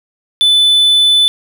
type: tone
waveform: triangle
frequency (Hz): 3500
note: A7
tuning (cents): -10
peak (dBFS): -5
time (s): 0.41-1.28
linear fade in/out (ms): 0
effects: none